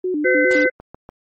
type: tone with vibrato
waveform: sine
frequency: 331 Hz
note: E4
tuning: 7 cents sharp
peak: -18 dBFS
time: 0.04-0.67 s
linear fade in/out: 5 ms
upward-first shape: square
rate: 4.9 Hz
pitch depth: 180 cents each way
type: harmonic tone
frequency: 510 Hz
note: C5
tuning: 44 cents flat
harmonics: 1 / 3 / 4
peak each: -16 / -19 / -19 dBFS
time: 0.24-0.7 s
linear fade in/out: 20 ms
type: click train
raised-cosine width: 1 ms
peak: -22 dBFS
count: 5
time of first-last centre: 0.51-1.091 s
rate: 6.89 Hz
type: noise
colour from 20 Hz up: white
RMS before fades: -29 dBFS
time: 0.51-0.64 s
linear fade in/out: 2 ms
effects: MP3 32 kbps